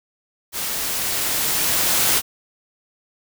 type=noise with level ramp; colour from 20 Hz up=white; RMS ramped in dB=-26 to -17 dBFS; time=0.52-2.22 s; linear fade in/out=50 ms; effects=none